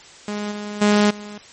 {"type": "tone with level steps", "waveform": "sawtooth", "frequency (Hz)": 207.7, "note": "G#3", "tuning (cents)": 0, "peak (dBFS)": [-20, -24, -9, -29], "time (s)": [0.28, 1.38], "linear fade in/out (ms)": 2, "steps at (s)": [0.51, 0.81, 1.1], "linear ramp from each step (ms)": 10, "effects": ["white hiss -44 dBFS RMS until 1.52 s", "MP3 32 kbps"]}